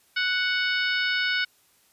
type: harmonic tone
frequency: 740 Hz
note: F#5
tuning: in tune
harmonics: 2 / 3 / 4 / 5 / 6 / 7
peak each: -25 / -29 / -31 / -33 / -35 / -36 dBFS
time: 0.16-1.45 s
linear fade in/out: 10 ms
effects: white hiss -62 dBFS RMS until 1.92 s + resampled to 32000 Hz